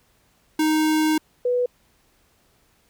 square / sine tone pair in turn, 311.1 / 492.7 Hz, D#4 / B4, 0 / -4 cents, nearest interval minor sixth, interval 796 cents, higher second, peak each -18 dBFS, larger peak neither, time 0.59-1.18 / 1.45-1.66 s, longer first, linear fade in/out 5 ms, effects pink hiss -62 dBFS RMS until 2.89 s

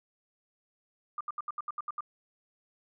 sine tone bursts, 1200 Hz, D6, 37 cents sharp, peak -32 dBFS, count 9, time 1.18-2.007 s, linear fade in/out 2 ms, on 27 ms, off 73 ms, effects none

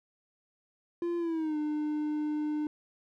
triangle tone with pitch glide, 344.2 to 301.4 Hz, F4 to D4, -25 to +45 cents, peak -27 dBFS, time 1.02-2.67 s, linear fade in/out 2 ms, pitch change -230 cents, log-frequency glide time 1.18-1.57 s, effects none

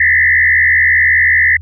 sine tone with frequency modulation, 1906 Hz, A#6, 38 cents sharp, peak -7 dBFS, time 0-1.57 s, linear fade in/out 5 ms, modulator 65.2 Hz, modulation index 2.3, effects added 83 Hz sine -27 dBFS peak until 1.61 s

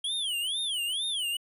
square tone with vibrato, 3193 Hz, G7, 31 cents sharp, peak -29 dBFS, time 0.04-1.37 s, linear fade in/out 5 ms, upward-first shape sine, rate 2.2 Hz, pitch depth 240 cents each way, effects resampled to 32000 Hz

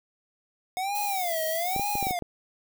square tone with vibrato, 724 Hz, F#5, 38 cents flat, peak -28 dBFS, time 0.77-2.19 s, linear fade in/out 0 ms, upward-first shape sine, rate 1.1 Hz, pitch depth 230 cents each way
violet noise, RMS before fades -34 dBFS, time 0.94-2.13 s, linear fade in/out 20 ms
clicks, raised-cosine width 2 ms, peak -20 dBFS, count 7, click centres 1.763 / 1.796 / 1.954 / 2.027 / 2.069 / 2.109 / 2.223 s
effects none

